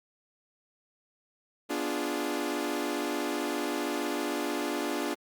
sawtooth chord, B diminished seventh, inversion none, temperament equal, 246.9 / 293.7 / 349.2 / 415.3 Hz, B3 / D4 / F4 / Ab4, 0 / 0 / 0 / 0 cents, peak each -34 / -29 / -31 / -33 dBFS, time 1.69-5.15 s, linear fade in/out 20 ms, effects Opus 48 kbps

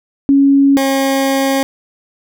sine / 20% pulse tone pair in turn, 277.3 / 270.8 Hz, C#4 / C#4, +1 / -40 cents, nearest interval unison, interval 41 cents, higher first, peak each -6 / -7 dBFS, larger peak first, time 0.29-0.77 / 0.77-1.63 s, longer second, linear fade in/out 0 ms, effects none

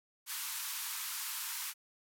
white band-pass noise, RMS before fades -40 dBFS, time 0.26-1.74 s, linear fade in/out 50 ms, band 880 to 16000 Hz, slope 96 dB/octave, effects none

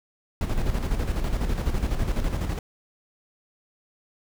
brown noise with tremolo, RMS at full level -23 dBFS, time 0.41-2.59 s, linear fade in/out 2 ms, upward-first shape square, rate 12 Hz, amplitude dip 50%, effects none

